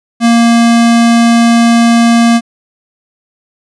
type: tone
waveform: square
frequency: 233.1 Hz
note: A#3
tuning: in tune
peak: -5 dBFS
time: 0.2-2.41 s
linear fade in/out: 50 ms
effects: resampled to 22050 Hz